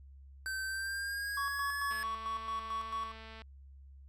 square tone with pitch glide, 1548 to 1707.7 Hz, G6 to G#6, -22 to +48 cents, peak -36 dBFS, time 0.46-2.03 s, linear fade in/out 0 ms, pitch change +170 cents, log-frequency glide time 0.65-1.74 s
triangle tone with tremolo, 1120 Hz, C#6, 18 cents sharp, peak -32 dBFS, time 1.37-3.12 s, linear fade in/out 5 ms, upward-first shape square, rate 4.5 Hz, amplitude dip 55%
click train, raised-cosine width 0.3 ms, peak -35 dBFS, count 336, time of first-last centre 1.91-3.419 s, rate 222 Hz
effects added 68 Hz sine -51 dBFS peak until 4.08 s + resampled to 32000 Hz

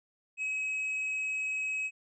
triangle tone, 2553 Hz, D#7, 44 cents sharp, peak -29 dBFS, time 0.37-1.91 s, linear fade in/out 50 ms, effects resampled to 22050 Hz

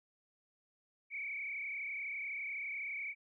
sine tone with frequency modulation, 2262 Hz, C#7, 34 cents sharp, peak -38 dBFS, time 1.1-3.15 s, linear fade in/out 50 ms, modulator 31.9 Hz, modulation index 2.6, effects none

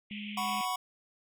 white band-pass noise, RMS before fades -44 dBFS, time 0.1-0.66 s, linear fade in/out 20 ms, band 2100 to 3200 Hz, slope 96 dB/octave
sine tone, 207.7 Hz, G#3, in tune, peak -39 dBFS, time 0.11-0.61 s, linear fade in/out 0 ms
square chord, F# suspended fourth, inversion none, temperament equal, 740 / 987.8 / 1108.7 Hz, F#5 / B5 / C#6, 0 / 0 / 0 cents, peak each -36 dBFS, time 0.37-0.76 s, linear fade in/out 5 ms
effects none

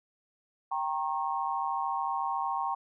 sine chord, G diminished, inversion none, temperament equal with one note detuned, 784 / 932.3 / 1085.9 Hz, G5 / Bb5 / Db6, 0 / 0 / -36 cents, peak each -33 dBFS, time 0.71-2.75 s, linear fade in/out 10 ms, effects none

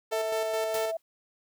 sawtooth tone with tremolo, 444.3 Hz, A4, 17 cents sharp, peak -25 dBFS, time 0.11-0.92 s, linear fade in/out 20 ms, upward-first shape square, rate 4.7 Hz, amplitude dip 40%
sine tone with pitch glide, 653 to 656.8 Hz, E5 to E5, -17 to -6 cents, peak -29 dBFS, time 0.12-0.97 s, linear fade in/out 5 ms, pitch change +11 cents, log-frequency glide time 0.67-0.83 s
white noise with exponential decay, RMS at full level -35 dBFS, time 0.74-1.02 s, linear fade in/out 1 ms, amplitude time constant 59 ms
effects none

